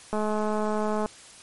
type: click train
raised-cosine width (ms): 1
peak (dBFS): -15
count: 199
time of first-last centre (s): 0.13-1.06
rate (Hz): 213
effects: white hiss -48 dBFS RMS until 1.42 s + MP3 48 kbps